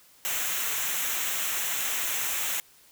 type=noise with comb filter; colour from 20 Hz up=white; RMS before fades=-29 dBFS; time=0.25-2.6 s; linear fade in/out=0 ms; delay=0.21 ms; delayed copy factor=-0.65; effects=white hiss -57 dBFS RMS until 2.91 s